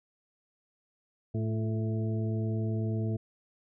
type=harmonic tone with a mistuned harmonic; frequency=110 Hz; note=A2; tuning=in tune; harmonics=1 / 2 / 3 / 4 / 6; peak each=-29 / -35 / -39 / -41 / -45 dBFS; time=1.34-3.17 s; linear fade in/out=10 ms; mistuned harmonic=3; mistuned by=+42 cents; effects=none